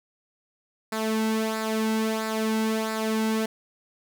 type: tone with flanger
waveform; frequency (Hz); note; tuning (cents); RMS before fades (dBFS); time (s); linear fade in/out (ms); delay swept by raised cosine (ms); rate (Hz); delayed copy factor
sawtooth; 220; A3; 0; -26; 0.92-3.46; 5; 0.32 to 1.72; 1.5; -0.6
effects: none